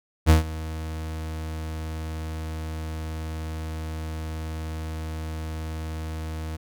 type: tone with ADSR envelope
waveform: 40% pulse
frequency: 79.2 Hz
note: D#2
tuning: 31 cents sharp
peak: -10 dBFS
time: 0.26-6.57 s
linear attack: 39 ms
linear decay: 130 ms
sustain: -19 dB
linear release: 14 ms
effects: none